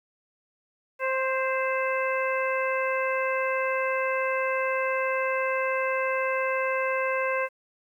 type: harmonic tone with a mistuned harmonic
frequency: 526 Hz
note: C5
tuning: 9 cents sharp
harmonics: 1 / 2 / 3 / 4 / 5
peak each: -27 / -30 / -32 / -33 / -34 dBFS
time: 0.99-7.49 s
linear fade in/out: 50 ms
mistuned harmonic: 4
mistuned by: -26 cents
effects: 10-bit